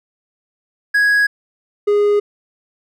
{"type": "tone pair in turn", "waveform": "triangle", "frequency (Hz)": [1661.2, 412.3], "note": ["G#6", "G#4"], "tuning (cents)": [0, -13], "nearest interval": "2 octaves", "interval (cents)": 2413, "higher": "first", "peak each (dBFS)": -9, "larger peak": "neither", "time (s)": [[0.94, 1.27], [1.87, 2.2]], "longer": "neither", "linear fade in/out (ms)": 10, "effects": []}